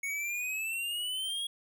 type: exponential sweep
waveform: square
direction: up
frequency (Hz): 2211 to 3322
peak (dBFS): -33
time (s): 0.03-1.47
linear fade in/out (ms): 5
effects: none